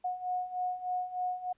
sine beating tone pair, 726 / 729.3 Hz, F#5 / F#5, -33 / -25 cents, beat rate 3.3 Hz, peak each -37 / -33 dBFS, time 0.04-1.53 s, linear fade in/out 10 ms, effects pink hiss -73 dBFS RMS until 1.57 s + resampled to 8000 Hz

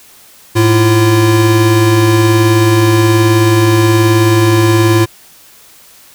square tone pair together, 107.5 / 341.3 Hz, A2 / F4, -40 / -40 cents, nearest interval octave + minor sixth, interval 2000 cents, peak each -10 dBFS, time 0.55-5.06 s, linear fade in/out 20 ms, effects white hiss -41 dBFS RMS until 6.14 s

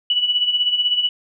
sine tone with tremolo, 2951 Hz, F#7, 5 cents flat, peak -13 dBFS, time 0.1-1.09 s, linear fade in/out 2 ms, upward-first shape sine, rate 16 Hz, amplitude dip 65%, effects none

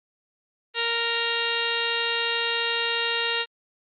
harmonic tone, 465.7 Hz, A#4, 2 cents flat, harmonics 1 / 2 / 3 / 4 / 5 / 6 / 7 / 8 / 9, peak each -32 / -34 / -33 / -30 / -37 / -28 / -35 / -32 / -37 dBFS, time 0.74-3.46 s, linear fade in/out 50 ms, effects Opus 32 kbps

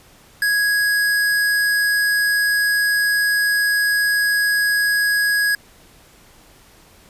square tone, 1661.2 Hz, G#6, in tune, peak -16 dBFS, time 0.42-5.55 s, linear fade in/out 2 ms, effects pink hiss -49 dBFS RMS until 7.09 s + resampled to 32000 Hz

